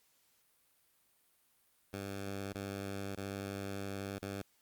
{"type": "tone with dropouts", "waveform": "10% pulse", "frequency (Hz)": 98.7, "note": "G2", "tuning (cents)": 12, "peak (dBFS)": -31, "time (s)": [1.93, 4.42], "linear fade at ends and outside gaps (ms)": 5, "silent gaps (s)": [[2.529, 2.548], [3.154, 3.174], [4.184, 4.222]], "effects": ["white hiss -72 dBFS RMS until 4.61 s", "Opus 48 kbps"]}